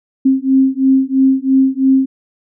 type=beating tone pair; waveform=sine; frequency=264.5 / 267.5 Hz; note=C4 / C4; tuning=+19 / +38 cents; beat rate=3 Hz; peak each=-12 dBFS; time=0.25-2.06 s; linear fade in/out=10 ms; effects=none